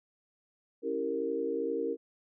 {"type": "chord", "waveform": "sine", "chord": "C# diminished seventh", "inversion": "none", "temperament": "equal with one note detuned", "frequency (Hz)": [277.2, 329.6, 392, 462.4], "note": ["C#4", "E4", "G4", "Bb4"], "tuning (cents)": [0, 0, 0, -14], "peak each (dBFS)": [-38, -37, -37, -32], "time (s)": [0.82, 1.97], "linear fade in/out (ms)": 50, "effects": []}